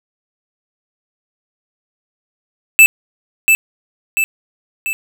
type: tone with echo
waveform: square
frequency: 2637 Hz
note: E7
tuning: in tune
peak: -3 dBFS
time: 2.79-2.86 s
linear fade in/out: 0 ms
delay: 690 ms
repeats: 3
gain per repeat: -5 dB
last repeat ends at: 4.93 s
effects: none